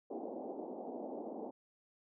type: band-pass noise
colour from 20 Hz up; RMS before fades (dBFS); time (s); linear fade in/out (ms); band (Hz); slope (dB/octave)
pink; -44; 0.1-1.51; 10; 230 to 800; 48
effects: none